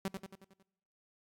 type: tone with echo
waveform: sawtooth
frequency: 192.5 Hz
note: G3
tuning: 31 cents flat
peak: -29 dBFS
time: 0.05-0.08 s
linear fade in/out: 2 ms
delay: 91 ms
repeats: 6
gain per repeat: -5 dB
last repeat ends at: 0.626 s
effects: noise-tail reverb RT60 0.9 s tail -24 dB re dry + AAC 64 kbps